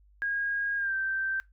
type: tone with pitch glide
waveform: sine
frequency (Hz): 1633 to 1562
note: G#6 to G6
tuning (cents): -30 to -7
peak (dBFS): -27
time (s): 0.22-1.4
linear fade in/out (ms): 0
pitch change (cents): -77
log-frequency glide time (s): 0.77-0.94
effects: noise-tail reverb RT60 0.2 s tail -22 dB re dry + added 50 Hz sine -57 dBFS peak until 1.52 s